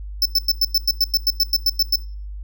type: tone bursts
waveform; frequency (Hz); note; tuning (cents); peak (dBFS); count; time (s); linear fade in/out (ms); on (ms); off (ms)
square; 5280; E8; +2; -14; 14; 0.22-1.958; 2; 35; 96
effects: noise-tail reverb RT60 0.4 s tail -21 dB re dry + added 50 Hz sine -29 dBFS peak until 2.43 s